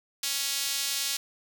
sawtooth tone with high-pass filter, 277.2 Hz, C#4, in tune, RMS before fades -30 dBFS, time 0.23-1.17 s, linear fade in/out 5 ms, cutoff 4100 Hz, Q 1, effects none

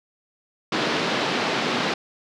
pink band-pass noise, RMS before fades -24 dBFS, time 0.72-1.94 s, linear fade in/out 5 ms, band 180 to 4700 Hz, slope 24 dB/octave, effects none

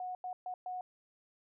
sine tone bursts at uneven times, 732 Hz, F#5, 19 cents flat, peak -37 dBFS, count 4, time 0-0.15 / 0.24-0.33 / 0.46-0.54 / 0.66-0.81 s, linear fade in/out 2 ms, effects none

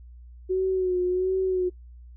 sine tone with vibrato, 369.2 Hz, F#4, 4 cents flat, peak -21 dBFS, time 0.49-1.7 s, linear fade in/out 20 ms, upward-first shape sine, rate 1.4 Hz, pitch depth 43 cents each way, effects noise-tail reverb RT60 0.1 s tail -22 dB re dry + added 60 Hz sine -43 dBFS peak until 2.16 s

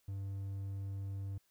triangle tone, 98 Hz, G2, in tune, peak -36 dBFS, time 0.08-1.38 s, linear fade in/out 5 ms, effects white hiss -75 dBFS RMS until 1.5 s

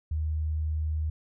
sine tone, 77.6 Hz, D#2, 4 cents flat, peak -26 dBFS, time 0.11-1.1 s, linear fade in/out 5 ms, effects none

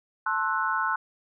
sine chord, F# half-diminished seventh, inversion first, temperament equal with one note detuned, 880 / 1063 / 1318.5 / 1480 Hz, A5 / C6 / E6 / F#6, 0 / +27 / 0 / 0 cents, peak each -31 / -29 / -30 / -28 dBFS, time 0.26-0.96 s, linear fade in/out 5 ms, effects none

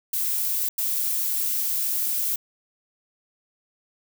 violet noise bursts at uneven times, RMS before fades -25 dBFS, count 2, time 0.13-0.69 / 0.78-2.36 s, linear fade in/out 5 ms, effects none

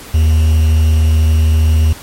triangle tone with quantisation, 78.7 Hz, D#2, 20 cents sharp, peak -5 dBFS, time 0.14-1.93 s, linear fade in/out 5 ms, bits 5, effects pink hiss -33 dBFS RMS until 2.02 s + MP3 64 kbps

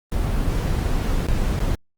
brown noise with dropouts, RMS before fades -21 dBFS, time 0.12-1.75 s, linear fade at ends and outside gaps 0 ms, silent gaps 1.268-1.286 / 1.592-1.603 s, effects Opus 24 kbps

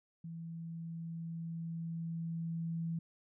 sine tone with level ramp, 165.6 Hz, E3, 8 cents sharp, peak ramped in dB -42 to -34 dBFS, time 0.24-2.99 s, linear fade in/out 5 ms, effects none

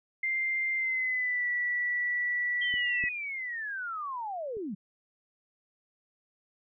sine tone with pitch glide, 2095 to 1954.7 Hz, C7 to B6, +2 to -18 cents, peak -27 dBFS, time 0.23-3.09 s, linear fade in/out 5 ms, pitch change -120 cents, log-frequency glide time 0.75-1.48 s
sine linear sweep, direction down, 3183 to 172.6 Hz, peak -33 dBFS, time 2.61-4.75 s, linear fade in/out 10 ms
clicks, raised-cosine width 3 ms, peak -33 / -29 / -37 dBFS, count 3, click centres 2.74 / 3.039 / 4.569 s
effects none

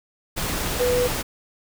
sine tone in noise, 493.9 Hz, B4, in tune, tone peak -18 dBFS, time 0.79-1.08 s, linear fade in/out 20 ms, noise pink, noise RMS -26 dBFS, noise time 0.36-1.23 s, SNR +5 dB, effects none

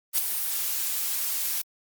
blue noise with ADSR envelope, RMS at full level -20 dBFS, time 0.13-1.62 s, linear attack 50 ms, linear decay 8 ms, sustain -8 dB, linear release 15 ms, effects Opus 32 kbps

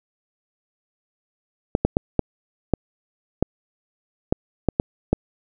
clicks, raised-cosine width 2 ms, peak -3 dBFS, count 10, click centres 1.751 / 1.85 / 1.969 / 2.193 / 2.737 / 3.426 / 4.325 / 4.687 / 4.799 / 5.13 s, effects none

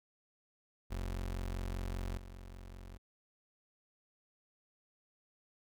30% pulse tone with level steps, 45.09 Hz, F#1, 44 cents flat, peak -34 / -45 dBFS, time 0.9-2.98 s, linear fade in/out 20 ms, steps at 2.17 s, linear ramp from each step 5 ms, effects none

